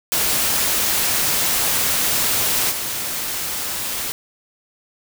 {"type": "noise with level steps", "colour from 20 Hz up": "white", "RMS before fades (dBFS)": [-19, -25], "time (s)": [0.12, 4.12], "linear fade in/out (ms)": 0, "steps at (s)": 2.7, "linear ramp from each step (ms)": 20, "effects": []}